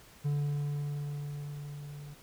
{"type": "tone with level ramp", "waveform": "triangle", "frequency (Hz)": 145.2, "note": "D3", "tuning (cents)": -19, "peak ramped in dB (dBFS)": [-25, -41], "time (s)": [0.24, 2.15], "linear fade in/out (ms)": 20, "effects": ["pink hiss -56 dBFS RMS until 2.22 s"]}